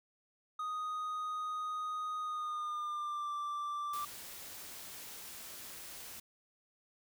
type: tone with pitch glide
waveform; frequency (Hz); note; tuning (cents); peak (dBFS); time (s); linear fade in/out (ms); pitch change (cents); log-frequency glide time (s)
triangle; 1244.5 to 1174.7; D#6 to D6; 0 to 0; -34; 0.59-4.05; 5; -100; 2.2-3.33
type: noise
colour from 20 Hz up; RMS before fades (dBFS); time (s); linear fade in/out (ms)
white; -48; 3.93-6.2; 5
effects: none